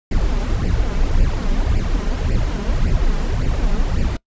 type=noise with flanger; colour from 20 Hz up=brown; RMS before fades=-17 dBFS; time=0.11-4.17 s; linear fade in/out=5 ms; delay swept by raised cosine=0.4 to 5 ms; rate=1.8 Hz; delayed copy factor=+0.75; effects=noise-tail reverb RT60 0.1 s tail -23 dB re dry + resampled to 16000 Hz